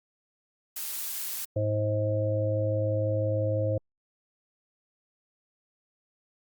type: noise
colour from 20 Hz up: blue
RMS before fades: -34 dBFS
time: 0.76-1.45 s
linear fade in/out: 5 ms
type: harmonic tone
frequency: 106 Hz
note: G#2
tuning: 36 cents sharp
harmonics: 1 / 3 / 5 / 6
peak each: -27 / -36 / -28 / -36 dBFS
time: 1.56-3.78 s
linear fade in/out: 5 ms
effects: Opus 48 kbps